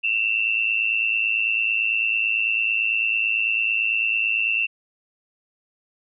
sine tone pair together, 2639 / 2748 Hz, E7 / F7, +1 / -29 cents, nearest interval minor second, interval 70 cents, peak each -22 dBFS, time 0.03-4.67 s, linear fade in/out 20 ms, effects none

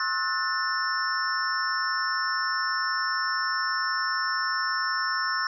sine tone cluster, 1071 / 1296 / 1467 / 1777 / 5370 Hz, C6 / E6 / F#6 / A6 / E8, +40 / -30 / -15 / +17 / +31 cents, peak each -31 dBFS, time 0-5.47 s, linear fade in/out 2 ms, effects none

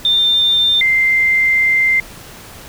sine tone pair in turn, 3597 / 2088 Hz, A7 / C7, +37 / -4 cents, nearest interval major sixth, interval 941 cents, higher first, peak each -10 dBFS, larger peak neither, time 0.05-0.81 / 0.81-2 s, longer second, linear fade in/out 2 ms, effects pink hiss -36 dBFS RMS until 2.68 s

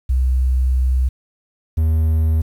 sine / triangle tone pair in turn, 64 / 79.46 Hz, C2 / D#2, -38 / +37 cents, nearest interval major third, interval 375 cents, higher second, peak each -13 / -11 dBFS, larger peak second, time 0.09-1.09 / 1.77-2.42 s, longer first, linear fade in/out 10 ms, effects 8-bit

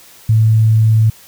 sine tone, 110.4 Hz, A2, 6 cents sharp, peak -7 dBFS, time 0.29-1.1 s, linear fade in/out 5 ms, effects white hiss -42 dBFS RMS until 1.27 s

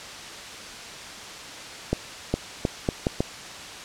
accelerating click train, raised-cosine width 2 ms, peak -8 dBFS, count 6, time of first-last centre 1.93-3.205 s, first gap 410 ms, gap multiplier 0.76, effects white hiss -38 dBFS RMS until 3.84 s + low-pass 6000 Hz 12 dB/octave

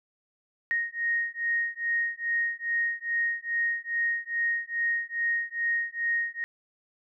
sine beating tone pair, 1864.7 / 1867.1 Hz, A#6 / A#6, 0 / +2 cents, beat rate 2.4 Hz, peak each -29 dBFS, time 0.71-6.44 s, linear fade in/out 0 ms, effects none

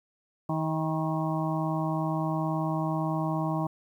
harmonic tone with a mistuned harmonic, 158.7 Hz, D#3, 35 cents sharp, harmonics 1 / 2 / 4 / 5 / 6 / 7, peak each -29 / -32 / -35 / -36 / -37 / -37 dBFS, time 0.49-3.67 s, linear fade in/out 5 ms, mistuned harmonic 7, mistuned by -35 cents, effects 10-bit

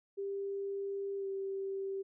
sine tone with pitch glide, 396.1 to 389.3 Hz, G4 to G4, +18 to -12 cents, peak -35 dBFS, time 0.17-2.03 s, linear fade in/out 20 ms, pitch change -30 cents, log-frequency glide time 1.17-1.27 s, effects none

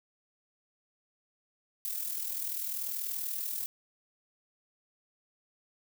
violet noise with amplitude modulation, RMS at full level -33 dBFS, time 1.85-3.66 s, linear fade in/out 0 ms, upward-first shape sine, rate 40.5 Hz, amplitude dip 55%, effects none

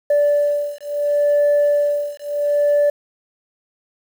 sine beating tone pair, 582 / 582.72 Hz, D5 / D5, -16 / -14 cents, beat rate 0.72 Hz, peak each -16 dBFS, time 0.1-2.9 s, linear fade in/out 5 ms, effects tanh soft clip ceiling -10 dBFS + 7-bit

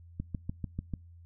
click train, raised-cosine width 5 ms, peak -21 dBFS, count 6, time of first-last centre 0.2-0.937 s, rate 6.78 Hz, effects noise-tail reverb RT60 0.3 s tail -26 dB re dry + added 85 Hz sine -50 dBFS peak until 1.25 s

